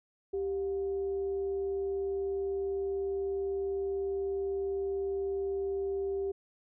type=tone with frequency modulation; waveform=sine; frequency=392 Hz; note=G4; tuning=in tune; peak=-30 dBFS; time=0.33-6.32 s; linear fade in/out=10 ms; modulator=323 Hz; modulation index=0.2; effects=none